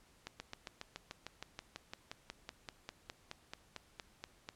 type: slowing click train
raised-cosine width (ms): 0.2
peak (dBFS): -26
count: 24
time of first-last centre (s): 0.27-4.489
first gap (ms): 130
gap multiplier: 1.03
effects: pink hiss -67 dBFS RMS until 4.55 s + low-pass 11000 Hz 12 dB/octave